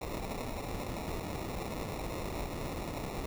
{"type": "noise with sample-and-hold", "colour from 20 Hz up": "pink", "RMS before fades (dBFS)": -38, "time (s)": [0.01, 3.26], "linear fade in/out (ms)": 5, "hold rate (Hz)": 1575, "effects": []}